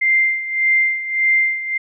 sine tone with tremolo, 2093 Hz, C7, in tune, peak -11 dBFS, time 0.01-1.78 s, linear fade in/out 10 ms, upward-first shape sine, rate 1.7 Hz, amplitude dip 75%, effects none

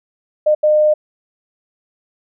sine tone bursts at uneven times, 608 Hz, D#5, 40 cents flat, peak -9 dBFS, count 2, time 0.46-0.55 / 0.63-0.94 s, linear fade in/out 10 ms, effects none

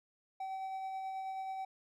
triangle tone with tremolo, 766 Hz, G5, 40 cents flat, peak -35 dBFS, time 0.4-1.65 s, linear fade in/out 5 ms, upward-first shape sine, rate 9.3 Hz, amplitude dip 25%, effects none

